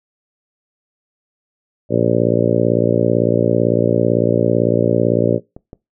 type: harmonic tone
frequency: 57.9 Hz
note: A#1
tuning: 11 cents flat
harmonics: 2 / 3 / 4 / 5 / 6 / 7 / 8 / 9 / 10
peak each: -21 / -21 / -21 / -21 / -21 / -21 / -21 / -21 / -21 dBFS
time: 1.89-5.4 s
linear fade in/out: 50 ms
type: clicks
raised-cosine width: 2 ms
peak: -21 dBFS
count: 2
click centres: 5.565 / 5.731 s
effects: noise-tail reverb RT60 0.2 s tail -20 dB re dry